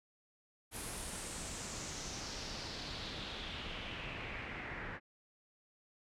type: noise with low-pass filter sweep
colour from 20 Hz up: pink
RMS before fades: -44 dBFS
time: 0.71-5 s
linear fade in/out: 50 ms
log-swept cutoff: 11000 to 1800 Hz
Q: 3.1
effects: none